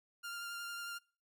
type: tone with vibrato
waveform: sawtooth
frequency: 1396.9 Hz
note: F6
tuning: in tune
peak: -38 dBFS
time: 0.23-0.99 s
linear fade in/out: 20 ms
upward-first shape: sine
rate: 11 Hz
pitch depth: 13 cents each way
effects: noise-tail reverb RT60 0.4 s tail -24 dB re dry